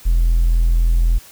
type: tone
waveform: triangle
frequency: 41.87 Hz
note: E1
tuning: 28 cents sharp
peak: -8 dBFS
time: 0.05-1.19 s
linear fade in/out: 20 ms
effects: tanh soft clip ceiling -7 dBFS + white hiss -43 dBFS RMS until 1.31 s